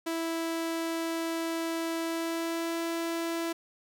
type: tone with pitch glide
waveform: sawtooth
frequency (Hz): 329.6 to 333.2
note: E4 to E4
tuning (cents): 0 to +19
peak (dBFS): -26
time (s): 0.06-3.53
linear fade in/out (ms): 10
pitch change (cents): +19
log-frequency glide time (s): 2.03-2.78
effects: none